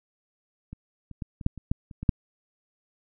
clicks, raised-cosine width 5 ms, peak -26 / -29 / -20 / -25 / -9 / -27 / -12 / -29 / -21 / -6 dBFS, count 10, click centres 0.73 / 1.113 / 1.222 / 1.412 / 1.464 / 1.577 / 1.715 / 1.912 / 2.03 / 2.092 s, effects none

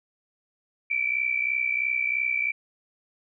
sine tone pair together, 2294 / 2357 Hz, D7 / D7, -41 / +6 cents, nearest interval unison, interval 47 cents, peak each -26 dBFS, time 0.9-2.52 s, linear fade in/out 10 ms, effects none

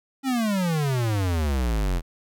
square exponential sweep, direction down, 275.9 to 41 Hz, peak -22 dBFS, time 0.23-2.02 s, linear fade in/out 50 ms, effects none

